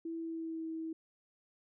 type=tone with pitch glide; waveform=sine; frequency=329.6 to 322.8 Hz; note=E4 to E4; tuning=0 to -36 cents; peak=-37 dBFS; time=0.05-0.93 s; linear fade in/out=5 ms; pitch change=-36 cents; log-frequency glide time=0.16-0.67 s; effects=none